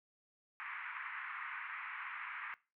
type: band-pass noise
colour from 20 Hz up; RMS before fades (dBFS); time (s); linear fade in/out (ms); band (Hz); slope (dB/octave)
white; -45; 0.6-2.54; 0; 1000 to 2300; 48
effects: noise-tail reverb RT60 0.3 s tail -20 dB re dry